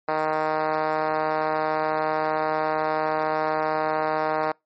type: tone with band-pass filter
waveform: 5% pulse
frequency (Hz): 155.56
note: D#3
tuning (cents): 0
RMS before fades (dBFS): -24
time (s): 0.08-4.52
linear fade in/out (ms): 5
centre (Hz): 680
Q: 1.4
effects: noise-tail reverb RT60 0.2 s tail -26 dB re dry + MP3 32 kbps